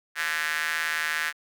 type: tone with high-pass filter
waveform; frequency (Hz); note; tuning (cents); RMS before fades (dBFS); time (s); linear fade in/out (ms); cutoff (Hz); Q
square; 79.2; D#2; +31; -28; 0.15-1.33; 50; 1700; 4
effects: none